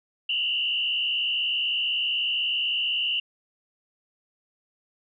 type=tone with frequency modulation; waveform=sine; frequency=2883 Hz; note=F#7; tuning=46 cents flat; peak=-23 dBFS; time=0.29-3.2 s; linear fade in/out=5 ms; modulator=68 Hz; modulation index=2; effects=none